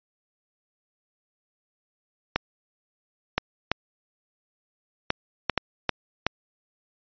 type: clicks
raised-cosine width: 0.3 ms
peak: -5 dBFS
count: 8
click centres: 2.36 / 3.38 / 3.716 / 5.104 / 5.497 / 5.577 / 5.893 / 6.266 s
effects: resampled to 11025 Hz